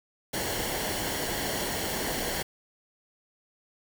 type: noise with comb filter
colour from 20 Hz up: pink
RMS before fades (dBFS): -31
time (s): 0.33-2.43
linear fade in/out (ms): 10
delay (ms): 0.8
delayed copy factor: -0.55
effects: none